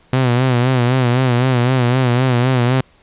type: tone with vibrato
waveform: sawtooth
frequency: 125.6 Hz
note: B2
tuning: 30 cents sharp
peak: -8 dBFS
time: 0.13-2.81 s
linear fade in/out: 2 ms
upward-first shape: sine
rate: 3.9 Hz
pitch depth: 82 cents each way
effects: pink hiss -52 dBFS RMS until 3.02 s + resampled to 8000 Hz